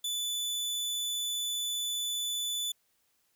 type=tone; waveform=sawtooth; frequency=3485 Hz; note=A7; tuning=17 cents flat; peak=-28 dBFS; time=0.04-2.72 s; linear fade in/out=5 ms; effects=white hiss -73 dBFS RMS until 3.35 s